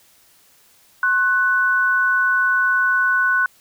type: tone pair together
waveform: sine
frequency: 1074 / 1490.1 Hz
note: C6 / F#6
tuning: +45 / +12 cents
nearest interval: tritone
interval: 567 cents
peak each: -22 / -15 dBFS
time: 1.03-3.46 s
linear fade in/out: 2 ms
effects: white hiss -54 dBFS RMS until 3.6 s